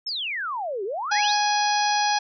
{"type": "exponential two-way sweep", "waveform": "sine", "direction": "down then up", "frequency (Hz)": [5490, 370, 5490], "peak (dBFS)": -26, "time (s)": [0.06, 1.37], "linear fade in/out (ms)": 10, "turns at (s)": 0.84}
{"type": "harmonic tone", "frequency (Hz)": 830.6, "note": "G#5", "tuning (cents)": 0, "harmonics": [1, 2, 3, 4, 5, 6, 7], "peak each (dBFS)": [-21, -29, -32, -33, -32, -30, -32], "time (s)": [1.11, 2.19], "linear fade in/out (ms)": 10}
{"effects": []}